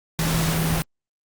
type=tone in noise; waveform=sine; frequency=162.3 Hz; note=E3; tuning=27 cents flat; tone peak=-22 dBFS; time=0.19-0.82 s; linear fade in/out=0 ms; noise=pink; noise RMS=-25 dBFS; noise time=0.19-0.82 s; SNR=0 dB; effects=Opus 48 kbps